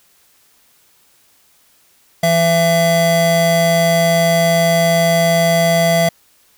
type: tone pair together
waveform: square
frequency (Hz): 167.5 / 670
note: E3 / E5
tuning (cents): +28 / +28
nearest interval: 2 octaves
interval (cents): 2400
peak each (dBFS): -17 / -13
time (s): 2.23-6.09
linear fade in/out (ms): 5
effects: white hiss -54 dBFS RMS until 6.57 s